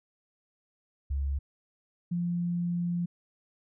sine tone pair in turn, 69.4 / 173.77 Hz, C#2 / F3, +3 / -8 cents, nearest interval octave + major third, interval 1589 cents, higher second, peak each -27 / -27 dBFS, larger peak neither, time 1.1-1.39 / 2.11-3.06 s, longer second, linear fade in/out 10 ms, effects none

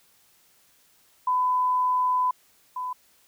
sine tone pair in turn, 1004 / 1004 Hz, B5 / B5, +28 / +28 cents, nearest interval unison, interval 0 cents, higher neither, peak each -20 / -28 dBFS, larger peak first, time 1.27-2.31 / 2.76-2.93 s, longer first, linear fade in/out 5 ms, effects white hiss -61 dBFS RMS until 3.27 s

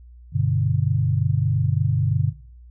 sine chord, G major, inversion none, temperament equal, 98 / 123.47 / 146.83 Hz, G2 / B2 / D3, 0 / 0 / 0 cents, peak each -22 dBFS, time 0.32-2.33 s, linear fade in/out 50 ms, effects noise-tail reverb RT60 0.5 s tail -20 dB re dry + added 60 Hz sine -42 dBFS peak until 2.7 s

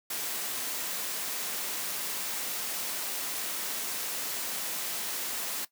white noise, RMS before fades -34 dBFS, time 0.1-5.65 s, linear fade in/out 5 ms, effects noise-tail reverb RT60 0.1 s tail -17 dB re dry + high-pass 200 Hz 12 dB/octave

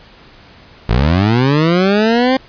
20% pulse linear sweep, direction up, 51.5 to 266.6 Hz, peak -5 dBFS, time 0.89-2.37 s, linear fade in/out 5 ms, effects pink hiss -42 dBFS RMS until 2.48 s + resampled to 11025 Hz

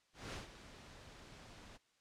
pink noise with ADSR envelope, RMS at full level -44 dBFS, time 0.13-1.78 s, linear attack 200 ms, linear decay 140 ms, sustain -12 dB, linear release 23 ms, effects white hiss -75 dBFS RMS until 2 s + low-pass 6000 Hz 12 dB/octave

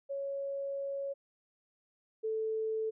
sine tone pair in turn, 554.4 / 440 Hz, C#5 / A4, 0 / 0 cents, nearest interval major third, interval 400 cents, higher first, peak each -34 / -31 dBFS, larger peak second, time 0.09-1.14 / 2.23-2.91 s, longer first, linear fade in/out 20 ms, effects none

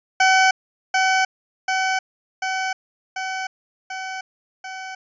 20% pulse tone with echo, 757 Hz, F#5, 39 cents sharp, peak -8 dBFS, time 0.2-0.51 s, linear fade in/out 5 ms, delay 740 ms, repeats 6, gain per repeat -3 dB, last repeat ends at 4.95 s, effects resampled to 16000 Hz

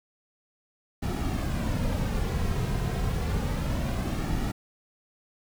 brown noise with flanger, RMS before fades -28 dBFS, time 1.02-4.52 s, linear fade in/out 10 ms, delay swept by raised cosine 1.9 to 3.5 ms, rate 0.29 Hz, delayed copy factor -0.5, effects none

